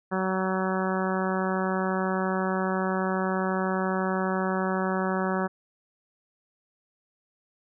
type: harmonic tone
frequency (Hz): 188.1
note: F#3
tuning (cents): +29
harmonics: 1 / 2 / 3 / 4 / 5 / 6 / 7 / 8 / 9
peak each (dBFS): -28 / -31 / -33 / -34 / -35 / -36 / -36 / -37 / -38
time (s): 0.11-5.48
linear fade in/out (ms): 20
effects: none